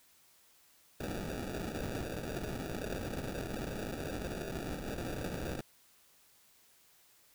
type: noise with sample-and-hold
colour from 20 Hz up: violet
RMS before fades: -39 dBFS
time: 1-5.61 s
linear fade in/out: 5 ms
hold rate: 1050 Hz
effects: white hiss -65 dBFS RMS until 7.34 s